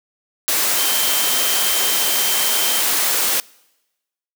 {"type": "tone in noise", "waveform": "sine", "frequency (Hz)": 3131, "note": "G7", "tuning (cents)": -3, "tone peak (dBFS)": -25, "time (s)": [0.77, 2.81], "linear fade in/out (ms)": 0, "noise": "white", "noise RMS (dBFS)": -18, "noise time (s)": [0.48, 3.4], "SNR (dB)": -10, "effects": ["noise-tail reverb RT60 1.0 s tail -25 dB re dry", "high-pass 300 Hz 12 dB/octave"]}